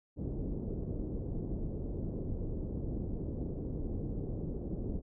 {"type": "low-pass noise", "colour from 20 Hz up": "pink", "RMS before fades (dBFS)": -37, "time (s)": [0.16, 5.02], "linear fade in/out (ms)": 50, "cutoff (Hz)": 440, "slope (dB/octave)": 24, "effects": []}